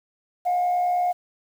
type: tone with frequency modulation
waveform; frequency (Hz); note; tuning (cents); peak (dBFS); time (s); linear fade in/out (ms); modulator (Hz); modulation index
sine; 716; F5; +43; -18; 0.45-1.13; 20; 69.3; 0.3
effects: tanh soft clip ceiling -16 dBFS + 8-bit